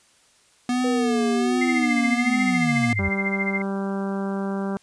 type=tone with vibrato; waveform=square; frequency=244.2 Hz; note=B3; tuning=19 cents flat; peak=-21 dBFS; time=0.69-2.93 s; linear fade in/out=2 ms; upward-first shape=sine; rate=1.3 Hz; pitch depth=65 cents each way
type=linear sweep; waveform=sine; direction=down; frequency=493.9 to 80.2 Hz; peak=-24 dBFS; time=0.84-3.09 s; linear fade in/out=5 ms
type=tone with tremolo; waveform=sine; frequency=2093 Hz; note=C7; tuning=in tune; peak=-20 dBFS; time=1.61-3.62 s; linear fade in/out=5 ms; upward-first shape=triangle; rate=14 Hz; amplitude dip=100%
type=harmonic tone; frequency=196 Hz; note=G3; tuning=in tune; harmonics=1 / 2 / 3 / 4 / 5 / 6 / 7 / 8; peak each=-25 / -31 / -35 / -37 / -39 / -41 / -42 / -43 dBFS; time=2.99-4.77 s; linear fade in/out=0 ms
effects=white hiss -58 dBFS RMS until 4.82 s + resampled to 22050 Hz